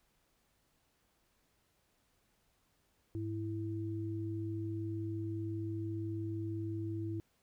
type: tone pair together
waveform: sine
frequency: 103.82 / 329.6 Hz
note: G#2 / E4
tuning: 0 / 0 cents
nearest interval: octave + minor sixth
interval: 2000 cents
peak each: -38 / -39 dBFS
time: 3.15-7.2 s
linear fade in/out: 0 ms
effects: pink hiss -75 dBFS RMS until 7.42 s